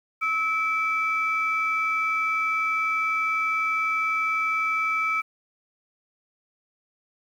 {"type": "tone pair together", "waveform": "sine", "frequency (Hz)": [1300, 2316], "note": ["E6", "D7"], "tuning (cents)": [-24, -25], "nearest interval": "minor seventh", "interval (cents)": 999, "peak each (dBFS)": -24, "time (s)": [0.21, 5.22], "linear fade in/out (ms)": 20, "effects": ["tanh soft clip ceiling -15 dBFS", "9-bit"]}